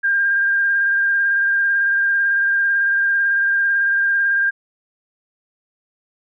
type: tone with vibrato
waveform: sine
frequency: 1600 Hz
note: G6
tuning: 35 cents sharp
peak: -14 dBFS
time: 0.03-4.51 s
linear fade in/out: 20 ms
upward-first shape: sine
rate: 18 Hz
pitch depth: 18 cents each way
effects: none